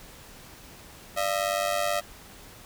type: ring-modulated tone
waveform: sawtooth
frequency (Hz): 639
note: D#5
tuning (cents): +46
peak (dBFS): -18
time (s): 1.16-2.01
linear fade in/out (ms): 20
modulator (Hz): 49.3
effects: pink hiss -48 dBFS RMS until 2.65 s